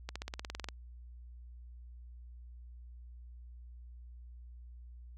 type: accelerating click train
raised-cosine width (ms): 0.2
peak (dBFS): -22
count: 12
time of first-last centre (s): 0.09-0.687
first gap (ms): 66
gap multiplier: 0.96
effects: added 60 Hz sine -48 dBFS peak until 5.17 s

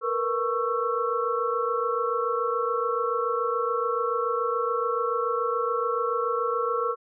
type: tone cluster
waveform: sine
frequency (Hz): 459.8 / 486.8 / 1107 / 1333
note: A#4 / B4 / C#6 / E6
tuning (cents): -24 / -25 / -3 / +19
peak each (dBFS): -29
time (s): 0.01-6.96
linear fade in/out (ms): 50
effects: none

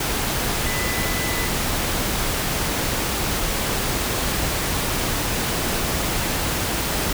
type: tone in noise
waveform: sine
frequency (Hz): 2000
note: B6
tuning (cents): +21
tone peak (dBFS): -29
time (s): 0.66-1.47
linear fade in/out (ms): 5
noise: pink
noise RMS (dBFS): -23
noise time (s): 0-7.13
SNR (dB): -9
effects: none

